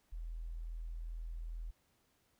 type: tone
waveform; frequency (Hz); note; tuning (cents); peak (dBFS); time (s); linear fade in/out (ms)
sine; 41.2; E1; 0; -40; 0.12-1.71; 10
effects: pink hiss -75 dBFS RMS until 2.39 s